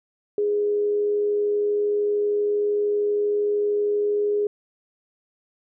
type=tone with amplitude modulation; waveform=sine; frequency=414.2 Hz; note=G#4; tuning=5 cents flat; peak=-18 dBFS; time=0.38-4.47 s; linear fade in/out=2 ms; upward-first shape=sine; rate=92.9 Hz; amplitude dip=25%; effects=none